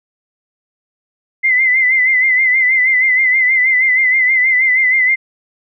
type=tone with vibrato; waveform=sine; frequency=2050 Hz; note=C7; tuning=36 cents flat; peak=-9 dBFS; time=1.43-5.16 s; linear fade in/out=20 ms; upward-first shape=sine; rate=6.3 Hz; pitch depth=58 cents each way; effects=none